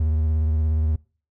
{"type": "tone with vibrato", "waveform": "triangle", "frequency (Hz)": 78, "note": "D#2", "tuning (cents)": 5, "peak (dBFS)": -16, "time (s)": [0, 0.96], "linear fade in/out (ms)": 5, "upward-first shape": "triangle", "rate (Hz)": 17, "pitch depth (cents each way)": 52, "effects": ["noise-tail reverb RT60 0.4 s tail -24 dB re dry"]}